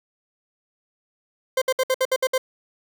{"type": "tone bursts", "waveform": "40% pulse", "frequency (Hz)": 520, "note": "C5", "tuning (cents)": -11, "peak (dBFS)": -17, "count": 8, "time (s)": [1.57, 2.38], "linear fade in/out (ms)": 5, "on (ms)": 47, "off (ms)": 62, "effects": []}